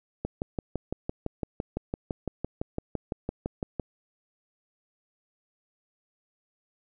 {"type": "click train", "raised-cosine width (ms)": 2, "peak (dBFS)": -16, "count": 22, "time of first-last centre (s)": [0.25, 3.797], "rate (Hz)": 5.92, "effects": []}